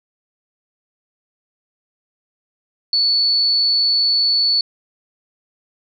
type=tone; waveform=sine; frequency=4445 Hz; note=C#8; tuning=4 cents sharp; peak=-13 dBFS; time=2.93-4.61 s; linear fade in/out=2 ms; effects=none